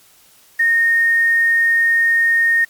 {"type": "tone with quantisation", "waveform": "sine", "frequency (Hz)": 1845, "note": "A#6", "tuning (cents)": -18, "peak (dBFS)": -11, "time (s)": [0.59, 2.65], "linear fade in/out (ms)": 10, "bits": 6, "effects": ["white hiss -50 dBFS RMS until 2.69 s", "MP3 96 kbps"]}